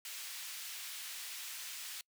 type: high-pass noise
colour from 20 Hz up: pink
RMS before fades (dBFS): -45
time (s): 0.05-2.01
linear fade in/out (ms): 2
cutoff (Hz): 2400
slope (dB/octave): 12
effects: noise-tail reverb RT60 0.1 s tail -26 dB re dry